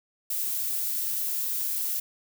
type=noise; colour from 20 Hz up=violet; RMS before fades=-29 dBFS; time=0.3-2 s; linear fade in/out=5 ms; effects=none